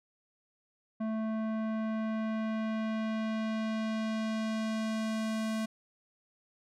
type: tone with low-pass filter sweep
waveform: square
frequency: 220 Hz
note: A3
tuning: in tune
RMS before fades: -33 dBFS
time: 1-5.66 s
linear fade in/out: 10 ms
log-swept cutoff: 1100 to 11000 Hz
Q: 0.72
effects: none